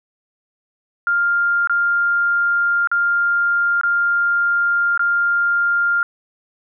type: tone with dropouts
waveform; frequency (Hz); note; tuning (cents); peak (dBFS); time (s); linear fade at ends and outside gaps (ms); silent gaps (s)
sine; 1400; F6; +4; -14; 1.07-6.03; 1; 1.673-1.696 / 2.873-2.915 / 3.812-3.834 / 4.976-4.994
effects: none